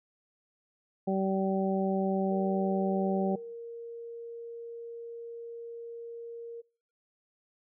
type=harmonic tone; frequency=192.2 Hz; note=G3; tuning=34 cents flat; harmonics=1 / 2 / 3 / 4; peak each=-29 / -32 / -34 / -35 dBFS; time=1.07-3.36 s; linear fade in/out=10 ms
type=tone; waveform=sine; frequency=466.2 Hz; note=A#4; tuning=in tune; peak=-39 dBFS; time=2.3-6.62 s; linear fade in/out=20 ms
effects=noise-tail reverb RT60 0.5 s tail -26 dB re dry